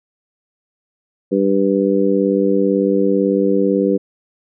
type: harmonic tone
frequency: 98 Hz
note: G2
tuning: in tune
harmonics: 2 / 3 / 4 / 5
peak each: -18 / -18 / -18 / -18 dBFS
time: 1.31-3.98 s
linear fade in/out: 20 ms
effects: none